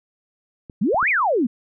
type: clicks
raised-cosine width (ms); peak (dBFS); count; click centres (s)
3; -24; 3; 0.698 / 0.945 / 1.028
type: exponential two-way sweep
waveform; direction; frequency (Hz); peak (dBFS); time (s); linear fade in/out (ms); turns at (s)
sine; up then down; 170.4 to 2534 to 214.4; -16; 0.81-1.47; 10; 1.09
effects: none